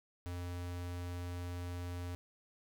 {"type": "tone", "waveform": "square", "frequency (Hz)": 88.3, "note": "F2", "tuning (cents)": 20, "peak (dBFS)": -40, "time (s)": [0.26, 2.15], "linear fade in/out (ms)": 0, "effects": []}